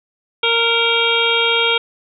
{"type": "harmonic tone", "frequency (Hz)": 463.5, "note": "A#4", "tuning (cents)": -10, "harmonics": [1, 2, 3, 5, 6, 7, 8], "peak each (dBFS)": [-20, -24, -22, -19, -24, -18, -24], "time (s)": [0.43, 1.78], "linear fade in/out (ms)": 5, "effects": []}